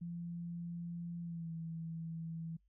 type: tone with pitch glide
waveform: sine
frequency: 171.1 to 163.75 Hz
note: F3 to E3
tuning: -35 to -11 cents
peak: -40 dBFS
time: 0.01-2.57 s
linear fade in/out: 10 ms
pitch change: -76 cents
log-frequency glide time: 1.22-1.52 s
effects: noise-tail reverb RT60 0.1 s tail -26 dB re dry + added 50 Hz sine -70 dBFS peak until 2.68 s